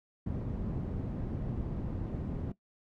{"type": "low-pass noise", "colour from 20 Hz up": "white", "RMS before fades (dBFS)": -36, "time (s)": [0.26, 2.52], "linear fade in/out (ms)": 5, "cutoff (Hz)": 190, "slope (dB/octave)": 12, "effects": ["noise-tail reverb RT60 0.1 s tail -17 dB re dry"]}